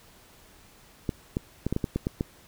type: clicks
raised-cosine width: 3 ms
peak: -13 dBFS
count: 9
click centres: 1.092 / 1.369 / 1.666 / 1.726 / 1.764 / 1.842 / 1.96 / 2.069 / 2.209 s
effects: pink hiss -55 dBFS RMS until 2.47 s